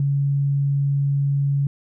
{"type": "tone", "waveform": "sine", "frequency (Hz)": 140.3, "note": "C#3", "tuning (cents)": 21, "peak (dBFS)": -17, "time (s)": [0, 1.67], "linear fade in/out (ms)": 2, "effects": []}